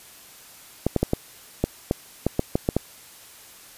clicks, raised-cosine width 2 ms, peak -6 dBFS, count 11, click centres 0.866 / 0.963 / 1.03 / 1.134 / 1.64 / 1.911 / 2.266 / 2.394 / 2.555 / 2.689 / 2.766 s, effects white hiss -47 dBFS RMS until 3.77 s + resampled to 32000 Hz

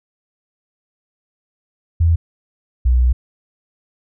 sine tone pair in turn, 83.2 / 61.74 Hz, E2 / B1, +17 / 0 cents, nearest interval perfect fourth, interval 517 cents, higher first, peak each -10 / -10 dBFS, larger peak neither, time 2-2.16 / 2.85-3.13 s, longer second, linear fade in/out 10 ms, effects none

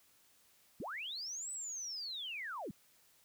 sine linear two-way sweep, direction up then down, 133.1 to 8060 to 133.1 Hz, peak -40 dBFS, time 0.8-2.71 s, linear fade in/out 2 ms, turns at 1.51 s, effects white hiss -68 dBFS RMS until 3.24 s

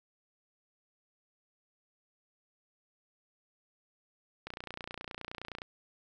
click train, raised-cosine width 0.3 ms, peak -24 dBFS, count 35, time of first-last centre 4.47-5.619 s, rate 29.6 Hz, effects none

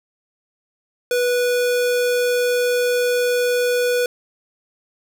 square tone, 490.5 Hz, B4, 12 cents flat, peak -17 dBFS, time 1.11-4.06 s, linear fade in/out 2 ms, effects none

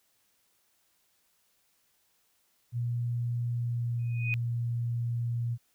sine tone with pitch glide, 119.7 to 118.46 Hz, A#2 to A#2, +46 to +28 cents, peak -28 dBFS, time 2.72-5.58 s, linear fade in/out 50 ms, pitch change -18 cents, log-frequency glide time 3.52-4.1 s
sine tone with exponential growth, 2489 Hz, D#7, in tune, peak -26 dBFS, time 3.99-4.34 s, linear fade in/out 0 ms, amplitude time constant 76 ms
effects white hiss -71 dBFS RMS until 5.74 s

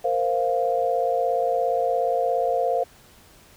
sine chord, Bb suspended second, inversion none, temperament equal, 466.2 / 523.3 / 698.5 Hz, Bb4 / C5 / F5, 0 / 0 / 0 cents, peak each -26 / -24 / -23 dBFS, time 0.04-2.84 s, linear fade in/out 10 ms, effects pink hiss -52 dBFS RMS until 3.56 s

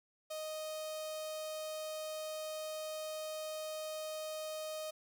sawtooth tone with notch filter, 622.3 Hz, D#5, in tune, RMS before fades -42 dBFS, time 0.3-4.91 s, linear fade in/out 10 ms, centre 1700 Hz, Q 1, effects none

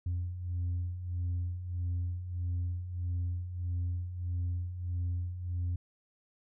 sine beating tone pair, 87.1 / 88.7 Hz, F2 / F2, -4 / +27 cents, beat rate 1.6 Hz, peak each -37 / -31 dBFS, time 0.06-5.76 s, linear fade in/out 5 ms, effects tanh soft clip ceiling -28 dBFS

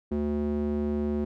square tone with band-pass filter, 73.42 Hz, D2, in tune, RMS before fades -28 dBFS, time 0.11-1.25 s, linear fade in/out 10 ms, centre 290 Hz, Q 3, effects none

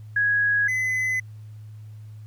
sine / triangle tone pair in turn, 1661.2 / 2024 Hz, G#6 / B6, 0 / +42 cents, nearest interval minor third, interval 342 cents, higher second, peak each -18 / -20 dBFS, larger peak first, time 0.16-0.68 / 0.68-1.2 s, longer neither, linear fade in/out 5 ms, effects added 107 Hz sine -38 dBFS peak until 2.26 s + pink hiss -63 dBFS RMS until 2.26 s

